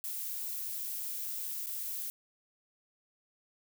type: noise with dropouts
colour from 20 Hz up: violet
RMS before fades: -38 dBFS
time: 0.04-2.1 s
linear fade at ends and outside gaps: 0 ms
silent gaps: 1.661-1.669 s
effects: none